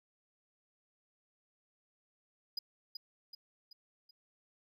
triangle tone with echo, 4932 Hz, D#8, 16 cents flat, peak -33 dBFS, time 2.57-2.59 s, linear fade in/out 5 ms, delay 380 ms, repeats 4, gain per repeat -6 dB, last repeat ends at 4.11 s, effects none

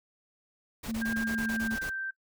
pink noise bursts, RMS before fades -40 dBFS, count 10, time 0.83-1.899 s, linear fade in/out 10 ms, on 88 ms, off 21 ms
sine tone with vibrato, 223.7 Hz, A3, 29 cents sharp, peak -30 dBFS, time 0.88-1.76 s, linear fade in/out 10 ms, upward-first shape sine, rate 9.7 Hz, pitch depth 16 cents each way
sine tone with pitch glide, 1604 to 1562.8 Hz, G6 to G6, +39 to -6 cents, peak -32 dBFS, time 1.01-2.11 s, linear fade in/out 10 ms, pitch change -45 cents, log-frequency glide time 1.33-1.85 s
effects noise-tail reverb RT60 0.1 s tail -19 dB re dry

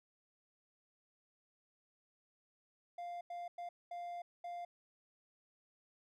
triangle tone bursts at uneven times, 698.5 Hz, F5, in tune, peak -40 dBFS, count 5, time 2.98-3.21 / 3.3-3.48 / 3.58-3.69 / 3.91-4.22 / 4.44-4.65 s, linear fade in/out 5 ms, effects none

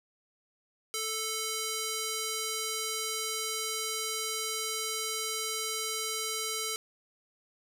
square tone with band-pass filter, 440 Hz, A4, in tune, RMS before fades -34 dBFS, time 0.94-6.76 s, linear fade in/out 0 ms, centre 7300 Hz, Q 0.74, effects none

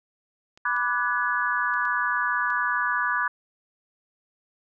clicks, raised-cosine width 0.2 ms, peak -32 dBFS, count 5, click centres 0.575 / 0.765 / 1.739 / 1.853 / 2.503 s
sine chord, G# half-diminished seventh, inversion first, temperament equal with one note detuned, 987.8 / 1174.7 / 1480 / 1695.1 Hz, B5 / D6 / F#6 / G#6, 0 / 0 / 0 / +35 cents, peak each -29 / -28 / -27 / -27 dBFS, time 0.65-3.28 s, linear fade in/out 5 ms
effects none

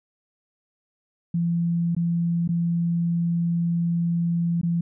sine tone with dropouts, 170 Hz, F3, 46 cents flat, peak -20 dBFS, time 1.34-4.81 s, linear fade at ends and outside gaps 5 ms, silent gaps 1.95-1.965 / 2.477-2.489 / 4.614-4.631 s, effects none

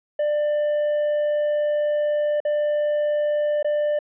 triangle tone with dropouts, 594 Hz, D5, 20 cents sharp, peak -17 dBFS, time 0.19-3.99 s, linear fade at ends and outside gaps 5 ms, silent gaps 2.403-2.45 / 3.628-3.645 s, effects resampled to 8000 Hz

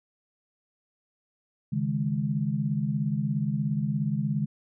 sine chord, C# suspended second, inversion none, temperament equal, 138.59 / 155.56 / 207.7 Hz, C#3 / D#3 / G#3, 0 / 0 / 0 cents, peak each -29 dBFS, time 1.72-4.46 s, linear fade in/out 10 ms, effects none

